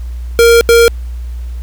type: tone bursts at uneven times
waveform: square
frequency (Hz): 466.2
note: A#4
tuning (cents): 0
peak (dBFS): -4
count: 2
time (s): 0.39-0.61 / 0.69-0.88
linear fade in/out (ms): 0
effects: added 60 Hz sine -19 dBFS peak until 1.62 s + pink hiss -45 dBFS RMS until 1.62 s